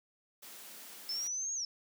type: high-pass noise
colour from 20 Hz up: white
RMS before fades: -50 dBFS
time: 0.42-1.28 s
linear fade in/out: 10 ms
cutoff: 170 Hz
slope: 96 dB/octave
type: linear two-way sweep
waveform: sine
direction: up then down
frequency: 5240 to 6645 to 5240 Hz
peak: -34 dBFS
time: 1.09-1.65 s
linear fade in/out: 2 ms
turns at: 1.54 s
effects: none